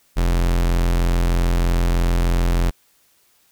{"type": "tone", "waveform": "45% pulse", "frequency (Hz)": 43.18, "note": "F1", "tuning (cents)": -19, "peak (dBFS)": -15, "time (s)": [0.16, 2.71], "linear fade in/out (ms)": 20, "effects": ["white hiss -59 dBFS RMS until 3.51 s"]}